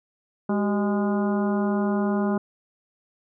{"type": "harmonic tone with a mistuned harmonic", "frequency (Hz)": 205.5, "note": "G#3", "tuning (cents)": -18, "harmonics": [1, 2, 3, 4, 5, 6, 7], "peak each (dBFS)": [-22, -28, -32, -34, -36, -38, -39], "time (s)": [0.49, 2.38], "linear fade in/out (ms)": 5, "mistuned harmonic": 2, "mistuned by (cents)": -100, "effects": []}